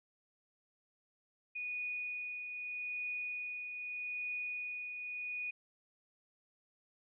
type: tone with tremolo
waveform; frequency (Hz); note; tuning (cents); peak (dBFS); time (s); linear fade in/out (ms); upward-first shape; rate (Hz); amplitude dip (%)
sine; 2468; D#7; -15; -36; 1.55-5.51; 10; triangle; 0.81; 45
effects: none